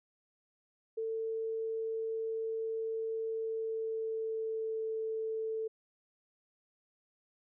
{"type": "tone with pitch glide", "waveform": "sine", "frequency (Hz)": [447, 442.6], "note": ["A4", "A4"], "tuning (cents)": [27, 10], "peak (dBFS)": -33, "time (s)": [0.97, 5.68], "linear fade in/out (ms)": 10, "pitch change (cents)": -17, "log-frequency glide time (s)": [3.3, 4.86], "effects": []}